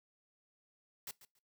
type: noise with echo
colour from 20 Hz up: white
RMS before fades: -44 dBFS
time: 1.07-1.11 s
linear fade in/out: 2 ms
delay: 140 ms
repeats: 2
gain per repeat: -15 dB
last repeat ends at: 1.39 s
effects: noise-tail reverb RT60 0.2 s tail -21 dB re dry